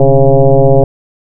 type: tone with frequency modulation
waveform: sine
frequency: 268 Hz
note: C4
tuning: 42 cents sharp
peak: -3 dBFS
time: 0-0.84 s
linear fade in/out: 2 ms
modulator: 138 Hz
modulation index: 2.8
effects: none